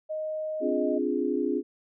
sine tone, 622.3 Hz, D#5, in tune, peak -29 dBFS, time 0.09-0.99 s, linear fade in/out 20 ms
sine chord, D half-diminished seventh, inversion third, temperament equal, 261.6 / 293.7 / 349.2 / 415.3 Hz, C4 / D4 / F4 / Ab4, 0 / 0 / 0 / 0 cents, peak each -30 dBFS, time 0.6-1.63 s, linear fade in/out 50 ms
effects none

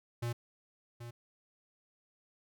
square tone with echo, 118.7 Hz, A#2, 32 cents sharp, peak -34 dBFS, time 0.22-0.33 s, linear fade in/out 10 ms, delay 780 ms, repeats 1, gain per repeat -10 dB, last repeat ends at 1.11 s, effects none

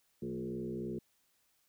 sine tone with frequency modulation, 287.8 Hz, D4, 35 cents flat, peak -36 dBFS, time 0.22-0.99 s, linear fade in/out 5 ms, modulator 63.3 Hz, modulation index 2.2, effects white hiss -74 dBFS RMS until 1.68 s

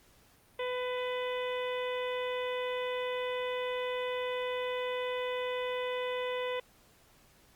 harmonic tone, 500 Hz, B4, 21 cents sharp, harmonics 1 / 2 / 3 / 4 / 5 / 6 / 7, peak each -33 / -40 / -48 / -42 / -46 / -47 / -47 dBFS, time 0.59-6.6 s, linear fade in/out 5 ms, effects pink hiss -63 dBFS RMS until 7.55 s + Opus 48 kbps

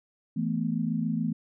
sine chord, E suspended fourth, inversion none, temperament equal, 164.81 / 220 / 246.9 Hz, E3 / A3 / B3, 0 / 0 / 0 cents, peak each -30 / -29 / -31 dBFS, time 0.36-1.33 s, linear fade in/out 10 ms, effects none

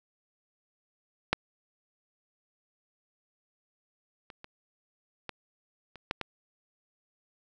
clicks, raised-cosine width 0.3 ms, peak -7 / -29 / -28 / -20 / -30 / -13 / -17 dBFS, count 7, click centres 1.33 / 4.302 / 4.444 / 5.293 / 5.957 / 6.111 / 6.213 s, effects none

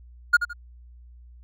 triangle tone with echo, 1426 Hz, F6, 36 cents sharp, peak -10 dBFS, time 0.33-0.37 s, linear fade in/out 10 ms, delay 82 ms, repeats 2, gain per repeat -10 dB, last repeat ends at 0.534 s, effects added 60 Hz sine -45 dBFS peak until 1.43 s

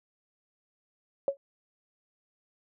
sine tone with exponential decay, 554.4 Hz, C#5, in tune, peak -19 dBFS, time 1.28-1.37 s, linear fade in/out 1 ms, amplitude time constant 18 ms, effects none

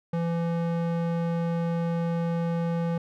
square tone with band-pass filter, 168.4 Hz, E3, 37 cents sharp, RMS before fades -27 dBFS, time 0.13-2.98 s, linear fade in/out 5 ms, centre 360 Hz, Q 0.58, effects none

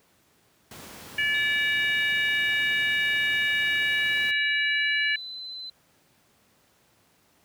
pink noise, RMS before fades -43 dBFS, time 0.71-4.31 s, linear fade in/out 2 ms
harmonic tone, 577 Hz, D5, 31 cents flat, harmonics 3 / 4 / 5, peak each -25 / -27 / -29 dBFS, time 1.18-5.16 s, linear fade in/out 5 ms
sine tone with pitch glide, 3729 to 4043 Hz, A#7 to B7, 0 to +40 cents, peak -35 dBFS, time 1.34-5.7 s, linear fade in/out 5 ms, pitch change +140 cents, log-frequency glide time 3.49-5.39 s
effects pink hiss -63 dBFS RMS until 7.44 s + high-pass 100 Hz 12 dB/octave

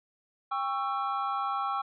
triangle chord, C# diminished, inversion second, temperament just, 798.3 / 1108.7 / 1330.5 Hz, G5 / C#6 / E6, +31 / 0 / +16 cents, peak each -31 dBFS, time 0.51-1.82 s, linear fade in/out 10 ms, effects resampled to 11025 Hz

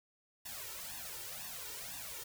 white noise with flanger, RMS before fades -45 dBFS, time 0.45-2.24 s, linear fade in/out 10 ms, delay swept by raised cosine 1.1 to 2.2 ms, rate 2 Hz, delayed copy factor +0.9, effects none

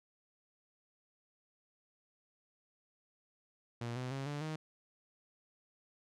sawtooth tone with pitch steps, 118.3 / 126.79 / 135.89 / 145.64 / 156.1 Hz, A#2 / B2 / C#3 / D3 / D#3, +26 / +46 / -34 / -14 / +6 cents, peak -34 dBFS, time 3.81-4.56 s, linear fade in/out 5 ms, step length 150 ms, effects low-pass 7000 Hz 12 dB/octave

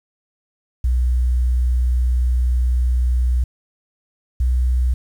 sine tone pair in turn, 61.74 / 62.42 Hz, B1 / B1, 0 / +19 cents, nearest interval unison, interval 19 cents, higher second, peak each -14 dBFS, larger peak neither, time 0.84-3.44 / 4.4-4.94 s, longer first, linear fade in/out 5 ms, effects 8-bit

